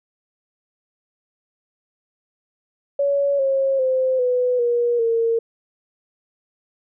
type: tone with pitch steps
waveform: sine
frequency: 563 / 540.4 / 518.7 / 497.8 / 477.8 / 458.6 Hz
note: C#5 / C#5 / C5 / B4 / A#4 / A#4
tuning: +27 / -44 / -15 / +14 / +43 / -28 cents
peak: -16 dBFS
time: 2.99-5.39 s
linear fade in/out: 5 ms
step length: 400 ms
effects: none